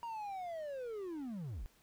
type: linear sweep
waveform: triangle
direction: down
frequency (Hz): 948 to 30.35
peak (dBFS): -38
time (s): 0.03-1.66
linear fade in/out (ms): 0
effects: pink hiss -68 dBFS RMS until 1.82 s